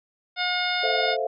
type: harmonic tone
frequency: 720 Hz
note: F#5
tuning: 47 cents flat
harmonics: 1 / 2 / 3 / 4 / 5 / 6 / 7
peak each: -29 / -29 / -29 / -35 / -29 / -36 / -34 dBFS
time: 0.36-1.17 s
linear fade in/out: 50 ms
type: chord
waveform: sine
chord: F major seventh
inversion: first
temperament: equal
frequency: 440 / 523.3 / 659.3 / 698.5 Hz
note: A4 / C5 / E5 / F5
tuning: 0 / 0 / 0 / 0 cents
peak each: -29 dBFS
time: 0.83-1.27 s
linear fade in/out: 5 ms
effects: none